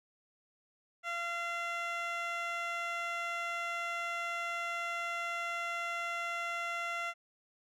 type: tone with band-pass filter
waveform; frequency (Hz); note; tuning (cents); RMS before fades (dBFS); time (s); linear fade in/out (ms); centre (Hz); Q
15% pulse; 686; F5; -31; -37; 1.03-7.14; 50; 1700; 0.77
effects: none